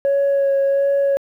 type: tone with vibrato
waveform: sine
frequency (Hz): 554.4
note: C#5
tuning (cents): 0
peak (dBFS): -12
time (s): 0.05-1.17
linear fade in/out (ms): 0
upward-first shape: sine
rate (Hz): 1.4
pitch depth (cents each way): 14
effects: tanh soft clip ceiling -12 dBFS + 9-bit